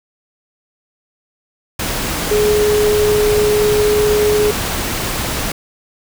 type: tone in noise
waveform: sine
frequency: 420.1 Hz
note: G#4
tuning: 20 cents sharp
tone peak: -11 dBFS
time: 2.31-4.51 s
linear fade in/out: 5 ms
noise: pink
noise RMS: -20 dBFS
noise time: 1.79-5.52 s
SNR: +6 dB
effects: none